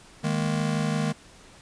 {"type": "chord", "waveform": "square", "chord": "D# suspended fourth", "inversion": "none", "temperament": "just", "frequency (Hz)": [155.56, 207.4, 233.3], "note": ["D#3", "G#3", "A#3"], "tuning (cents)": [0, -2, 2], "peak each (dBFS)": [-27, -30, -31], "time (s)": [0.23, 1.13], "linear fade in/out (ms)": 20, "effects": ["pink hiss -51 dBFS RMS until 1.61 s", "resampled to 22050 Hz"]}